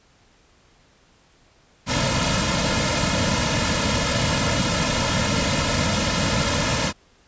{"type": "noise with comb filter", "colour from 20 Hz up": "pink", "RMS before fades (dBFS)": -21, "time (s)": [1.86, 6.93], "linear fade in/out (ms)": 50, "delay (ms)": 2.6, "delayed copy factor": -0.95, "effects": ["pink hiss -57 dBFS RMS until 7.27 s", "resampled to 16000 Hz"]}